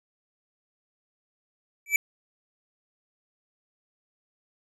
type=tone with exponential growth; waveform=square; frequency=2314 Hz; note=D7; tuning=26 cents flat; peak=-15 dBFS; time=1.86-1.96 s; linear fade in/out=2 ms; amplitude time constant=21 ms; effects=none